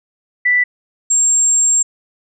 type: tone pair in turn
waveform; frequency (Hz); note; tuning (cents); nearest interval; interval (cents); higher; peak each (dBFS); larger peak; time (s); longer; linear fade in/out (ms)
sine; 1975.5 / 7458; B6 / A#8; 0 / 0; octave + major seventh; 2300; second; -10; neither; 0.45-0.64 / 1.1-1.83; second; 10
effects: none